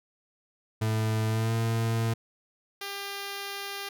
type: tone with pitch glide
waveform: 40% pulse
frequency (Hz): 109.8 to 113.74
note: A2 to A#2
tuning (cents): -3 to -42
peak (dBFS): -24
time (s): 0.81-2.14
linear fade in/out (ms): 10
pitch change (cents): +61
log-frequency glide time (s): 1.28-1.54
type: tone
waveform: 5% pulse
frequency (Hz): 398.9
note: G4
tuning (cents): +30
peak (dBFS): -23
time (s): 2.81-3.89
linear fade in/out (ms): 5
effects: none